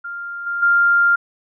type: tone with level steps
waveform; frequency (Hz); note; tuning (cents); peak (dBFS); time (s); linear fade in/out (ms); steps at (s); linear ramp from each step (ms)
sine; 1396.9; F6; 0; -26 / -20 / -11; 0.04-1.16; 10; 0.46 / 0.62; 10
effects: none